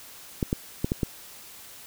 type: clicks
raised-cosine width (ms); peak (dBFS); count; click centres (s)
3; -11; 5; 0.428 / 0.529 / 0.845 / 0.919 / 1.032
effects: white hiss -46 dBFS RMS until 1.86 s